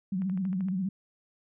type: tone with vibrato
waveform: sine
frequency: 187.9 Hz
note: F#3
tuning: 27 cents sharp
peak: -27 dBFS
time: 0.12-0.89 s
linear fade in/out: 5 ms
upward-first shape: sine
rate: 15 Hz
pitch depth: 97 cents each way
type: click train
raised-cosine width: 0.5 ms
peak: -35 dBFS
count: 7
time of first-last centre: 0.22-0.685 s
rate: 12.9 Hz
effects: none